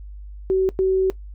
sine tone bursts at uneven times, 378.5 Hz, F#4, 39 cents sharp, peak -15 dBFS, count 2, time 0.5-0.69 / 0.79-1.1 s, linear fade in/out 0 ms, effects noise-tail reverb RT60 0.1 s tail -18 dB re dry + added 50 Hz sine -34 dBFS peak until 1.34 s

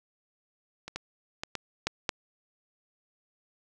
clicks, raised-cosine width 0.2 ms, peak -22 / -17 / -16 / -15 / -10 / -9 dBFS, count 6, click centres 0.88 / 0.96 / 1.435 / 1.553 / 1.87 / 2.092 s, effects none

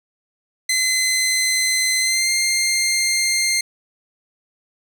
15% pulse tone with pitch glide, 2047 to 2108 Hz, C7 to C7, -38 to +12 cents, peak -10 dBFS, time 0.69-3.61 s, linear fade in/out 5 ms, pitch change +50 cents, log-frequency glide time 1.99-2.3 s, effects none

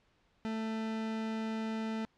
40% pulse tone, 221.3 Hz, A3, 10 cents sharp, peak -33 dBFS, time 0.45-2.05 s, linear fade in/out 0 ms, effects pink hiss -71 dBFS RMS until 2.17 s + low-pass 4000 Hz 12 dB/octave

